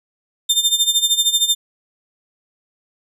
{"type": "tone with tremolo", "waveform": "sawtooth", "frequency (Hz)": 3600, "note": "A7", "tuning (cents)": 39, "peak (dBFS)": -8, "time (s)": [0.49, 1.55], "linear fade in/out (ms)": 10, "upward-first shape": "sine", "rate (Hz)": 13, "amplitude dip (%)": 80, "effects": ["resampled to 32000 Hz"]}